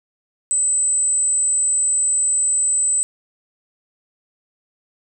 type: tone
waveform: sine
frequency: 8060 Hz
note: B8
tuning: 34 cents sharp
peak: -15 dBFS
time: 0.51-3.03 s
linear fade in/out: 0 ms
effects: none